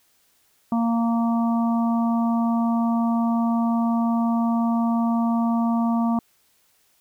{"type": "harmonic tone", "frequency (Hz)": 231.4, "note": "A#3", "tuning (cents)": -13, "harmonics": [1, 3, 4, 5], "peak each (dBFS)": [-19, -29, -31, -33], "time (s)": [0.72, 6.19], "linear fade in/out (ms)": 2, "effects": ["white hiss -63 dBFS RMS until 7 s"]}